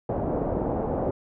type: low-pass noise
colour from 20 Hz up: white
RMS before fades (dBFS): -27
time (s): 0.09-1.11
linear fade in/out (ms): 5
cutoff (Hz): 680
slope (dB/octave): 24
effects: none